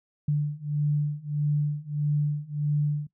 sine beating tone pair, 146.83 / 148.43 Hz, D3 / D3, 0 / +19 cents, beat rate 1.6 Hz, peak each -27 / -26 dBFS, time 0.28-3.07 s, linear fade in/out 5 ms, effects noise-tail reverb RT60 0.1 s tail -20 dB re dry

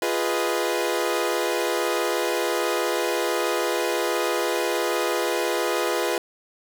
sawtooth chord, F half-diminished seventh, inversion none, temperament equal, 349.2 / 415.3 / 493.9 / 622.3 Hz, F4 / Ab4 / Cb5 / Eb5, 0 / 0 / 0 / 0 cents, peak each -23 / -24 / -23 / -26 dBFS, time 0.02-6.18 s, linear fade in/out 2 ms, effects none

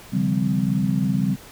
sine tone cluster, 136.7 / 152 / 171.5 / 194.8 / 256.6 Hz, C#3 / D#3 / F3 / G3 / C4, -24 / -40 / -31 / -11 / -34 cents, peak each -25 / -29 / -27 / -21 / -27 dBFS, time 0.12-1.36 s, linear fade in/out 20 ms, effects pink hiss -44 dBFS RMS until 1.51 s

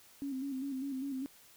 sine tone with vibrato, 270 Hz, C#4, 45 cents flat, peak -35 dBFS, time 0.22-1.26 s, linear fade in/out 0 ms, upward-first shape square, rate 5 Hz, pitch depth 56 cents each way, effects white hiss -60 dBFS RMS until 1.56 s

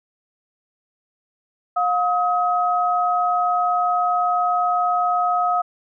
sine tone pair together, 714 / 1269.7 Hz, F5 / D#6, +38 / +35 cents, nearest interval minor seventh, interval 997 cents, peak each -19 / -20 dBFS, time 1.76-5.62 s, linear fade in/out 10 ms, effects none

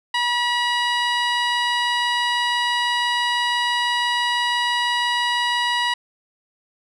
15% pulse tone with low-pass filter, 966 Hz, B5, 39 cents flat, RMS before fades -21 dBFS, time 0.14-5.94 s, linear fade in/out 5 ms, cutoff 5700 Hz, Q 0.79, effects none

